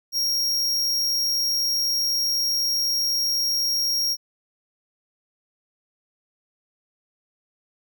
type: tone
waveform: 45% pulse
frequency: 5588 Hz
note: F8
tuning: in tune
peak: -21 dBFS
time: 0.12-4.17 s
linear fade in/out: 50 ms
effects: none